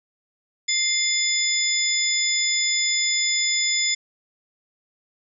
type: tone cluster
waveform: sine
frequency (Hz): 2096 / 3506 / 5060 / 7040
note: C7 / A7 / D#8 / A8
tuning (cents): +2 / -7 / +28 / 0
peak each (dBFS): -25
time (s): 0.68-3.95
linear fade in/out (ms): 10
effects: none